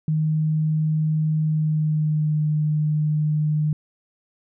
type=tone with pitch glide; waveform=sine; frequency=155.56 to 152.18 Hz; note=D#3 to D#3; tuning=0 to -38 cents; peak=-18 dBFS; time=0.08-3.73 s; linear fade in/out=2 ms; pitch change=-38 cents; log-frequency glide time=1.43-2.44 s; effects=none